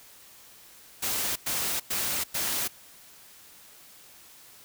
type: noise bursts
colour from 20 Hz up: white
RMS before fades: -29 dBFS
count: 4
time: 1.02-2.68 s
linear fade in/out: 10 ms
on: 340 ms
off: 100 ms
effects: white hiss -52 dBFS RMS until 4.64 s